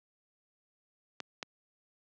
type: clicks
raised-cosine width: 0.2 ms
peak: -19 dBFS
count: 2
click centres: 1.203 / 1.428 s
effects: high-pass 200 Hz 12 dB/octave + low-pass 7000 Hz 12 dB/octave